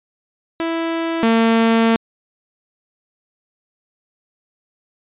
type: tone pair in turn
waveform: sawtooth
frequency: 330 / 227.2 Hz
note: E4 / A#3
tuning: +2 / -44 cents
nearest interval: tritone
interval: 646 cents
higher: first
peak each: -15 / -8 dBFS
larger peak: second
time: 0.6-1.23 / 1.23-1.96 s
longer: second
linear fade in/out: 0 ms
effects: resampled to 8000 Hz